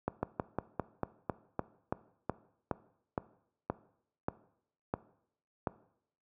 slowing click train, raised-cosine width 1 ms, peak -17 dBFS, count 16, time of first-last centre 0.08-5.672 s, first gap 150 ms, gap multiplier 1.12, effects noise-tail reverb RT60 0.7 s tail -18 dB re dry + high-pass 80 Hz 12 dB/octave

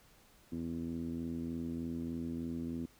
10% pulse tone with low-pass filter, 83.3 Hz, E2, 19 cents sharp, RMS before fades -39 dBFS, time 0.52-2.86 s, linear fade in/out 5 ms, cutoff 270 Hz, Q 3.6, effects pink hiss -64 dBFS RMS until 2.99 s

